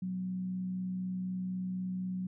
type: tone with frequency modulation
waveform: sine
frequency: 184.8 Hz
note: F#3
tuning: 2 cents flat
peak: -33 dBFS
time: 0.02-2.27 s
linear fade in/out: 5 ms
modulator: 64 Hz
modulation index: 0.23
effects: none